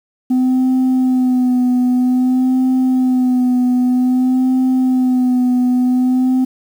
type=tone with vibrato; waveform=sine; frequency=253.6 Hz; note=B3; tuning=46 cents sharp; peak=-8 dBFS; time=0.3-6.45 s; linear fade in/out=10 ms; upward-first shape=sine; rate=0.52 Hz; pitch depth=30 cents each way; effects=tanh soft clip ceiling -10 dBFS + 7-bit